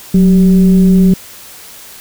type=tone with frequency modulation; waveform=sine; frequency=184.8 Hz; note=F#3; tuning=2 cents flat; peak=-4 dBFS; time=0.14-1.14 s; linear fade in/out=5 ms; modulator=204 Hz; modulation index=0.41; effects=white hiss -34 dBFS RMS until 2 s